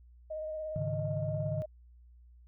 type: tone with vibrato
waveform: sine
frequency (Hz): 622.3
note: D#5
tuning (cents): 0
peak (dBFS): -35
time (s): 0.3-1.66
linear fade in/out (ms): 10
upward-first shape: sine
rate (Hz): 17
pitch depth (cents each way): 20
type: chord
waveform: sine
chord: Ab suspended fourth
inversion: none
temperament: equal with one note detuned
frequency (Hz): 104.43 / 138.59 / 155.56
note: Ab2 / Db3 / Eb3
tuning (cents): +10 / 0 / 0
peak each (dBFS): -36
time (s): 0.76-1.62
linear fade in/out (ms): 0
effects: tanh soft clip ceiling -21 dBFS + added 60 Hz sine -54 dBFS peak until 2.47 s